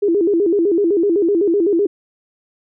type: tone with vibrato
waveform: sine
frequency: 370 Hz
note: F#4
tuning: in tune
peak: -12 dBFS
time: 0.02-1.87 s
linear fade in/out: 10 ms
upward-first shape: square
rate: 7.9 Hz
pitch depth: 170 cents each way
effects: none